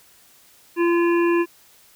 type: harmonic tone with a mistuned harmonic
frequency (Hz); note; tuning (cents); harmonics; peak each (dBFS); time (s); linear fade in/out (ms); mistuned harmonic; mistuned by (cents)
342.6; F4; -33; 1 / 3 / 5 / 7 / 8; -16 / -26 / -30 / -33 / -34; 0.76-1.46; 50; 7; +16
effects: white hiss -53 dBFS RMS until 1.95 s